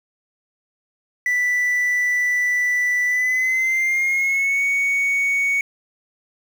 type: tone with pitch glide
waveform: sine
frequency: 1975.5 to 2230 Hz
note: B6 to C#7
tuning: 0 to +10 cents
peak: -14 dBFS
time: 1.26-5.61 s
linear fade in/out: 2 ms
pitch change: +210 cents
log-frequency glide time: 3.06-4.63 s
effects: tanh soft clip ceiling -16 dBFS + 7-bit